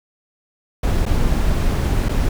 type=noise with dropouts; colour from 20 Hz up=brown; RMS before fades=-17 dBFS; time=0.83-2.29 s; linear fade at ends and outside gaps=5 ms; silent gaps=1.055-1.062 / 2.087-2.091 s; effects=none